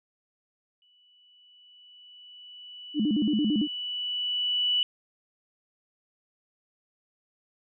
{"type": "tone with exponential growth", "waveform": "sine", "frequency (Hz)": 2960, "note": "F#7", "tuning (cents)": 0, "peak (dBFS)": -21, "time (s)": [0.82, 4.83], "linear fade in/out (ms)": 1, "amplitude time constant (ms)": 870}
{"type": "tone with vibrato", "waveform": "sine", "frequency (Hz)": 253, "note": "B3", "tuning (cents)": 42, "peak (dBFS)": -22, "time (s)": [2.94, 3.68], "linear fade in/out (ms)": 50, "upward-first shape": "square", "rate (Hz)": 8.9, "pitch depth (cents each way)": 290}
{"effects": []}